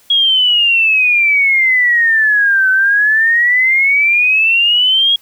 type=exponential two-way sweep; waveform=sine; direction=down then up; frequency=3312 to 1518 to 3312 Hz; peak=-8 dBFS; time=0.1-5.16 s; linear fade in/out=5 ms; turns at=2.7 s; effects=white hiss -49 dBFS RMS until 5.21 s